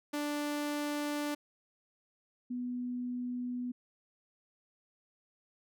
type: tone pair in turn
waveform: sawtooth / sine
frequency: 293.7 / 246.8 Hz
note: D4 / B3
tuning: 0 / -1 cents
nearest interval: minor third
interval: 301 cents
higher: first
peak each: -29 / -34 dBFS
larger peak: first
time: 0.13-1.35 / 2.5-3.72 s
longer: neither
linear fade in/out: 10 ms
effects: none